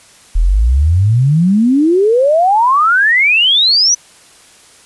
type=exponential sweep; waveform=sine; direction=up; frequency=38 to 6040 Hz; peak=-7 dBFS; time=0.35-3.95 s; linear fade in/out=10 ms; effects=white hiss -43 dBFS RMS until 4.85 s + resampled to 24000 Hz